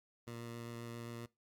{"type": "tone with vibrato", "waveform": "15% pulse", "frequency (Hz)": 117.5, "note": "A#2", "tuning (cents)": 14, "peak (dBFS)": -38, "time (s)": [0.27, 1.26], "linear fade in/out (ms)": 5, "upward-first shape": "sine", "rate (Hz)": 7.5, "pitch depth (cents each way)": 11, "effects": ["noise-tail reverb RT60 0.2 s tail -20 dB re dry", "Opus 48 kbps"]}